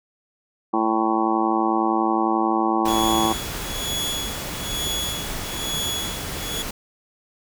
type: harmonic tone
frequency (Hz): 111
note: A2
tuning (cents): +16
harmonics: 2 / 3 / 4 / 5 / 6 / 7 / 8 / 9 / 10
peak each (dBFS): -27 / -22 / -34 / -33 / -36 / -24 / -28 / -28 / -27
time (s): 0.73-3.33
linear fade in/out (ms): 10
type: noise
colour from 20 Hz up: pink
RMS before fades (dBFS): -30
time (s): 2.85-6.71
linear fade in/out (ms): 5
type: tone with tremolo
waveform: sawtooth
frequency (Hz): 3374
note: G#7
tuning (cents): +27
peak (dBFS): -21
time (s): 2.88-6.62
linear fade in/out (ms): 0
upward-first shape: sine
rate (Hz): 1.1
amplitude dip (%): 90
effects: none